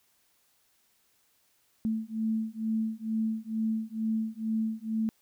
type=beating tone pair; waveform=sine; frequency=220 / 222.2 Hz; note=A3 / A3; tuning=0 / +17 cents; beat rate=2.2 Hz; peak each=-31 dBFS; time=1.85-5.09 s; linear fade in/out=0 ms; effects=white hiss -69 dBFS RMS until 5.21 s